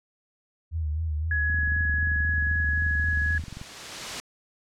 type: tone with vibrato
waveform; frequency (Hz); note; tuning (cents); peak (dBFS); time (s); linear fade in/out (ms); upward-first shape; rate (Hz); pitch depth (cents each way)
sine; 78.3; D#2; +11; -25; 0.71-3.44; 50; sine; 3.9; 76
type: tone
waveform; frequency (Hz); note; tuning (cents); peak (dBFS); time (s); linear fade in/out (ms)
sine; 1678; G#6; +17; -24; 1.31-3.38; 2
type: click train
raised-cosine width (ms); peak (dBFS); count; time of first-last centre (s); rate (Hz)
5; -26; 49; 1.5-3.615; 22.7
type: noise with exponential growth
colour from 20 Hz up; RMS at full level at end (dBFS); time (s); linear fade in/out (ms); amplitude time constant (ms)
white; -30; 2.13-4.2; 0; 450
effects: low-pass 6000 Hz 12 dB/octave